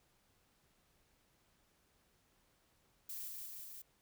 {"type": "noise with echo", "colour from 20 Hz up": "violet", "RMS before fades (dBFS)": -45, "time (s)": [3.09, 3.28], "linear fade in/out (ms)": 5, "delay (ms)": 180, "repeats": 3, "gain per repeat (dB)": -2, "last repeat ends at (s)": 3.82, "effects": ["pink hiss -74 dBFS RMS until 4.01 s"]}